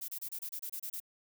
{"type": "noise bursts", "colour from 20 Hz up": "violet", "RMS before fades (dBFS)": -40, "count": 10, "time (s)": [0.01, 1.002], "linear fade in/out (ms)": 10, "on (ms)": 74, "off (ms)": 28, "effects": []}